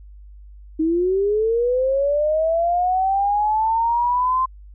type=linear sweep; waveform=sine; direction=up; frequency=311.1 to 1046.5 Hz; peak=-16 dBFS; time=0.79-4.46 s; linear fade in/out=10 ms; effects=added 50 Hz sine -39 dBFS peak until 4.74 s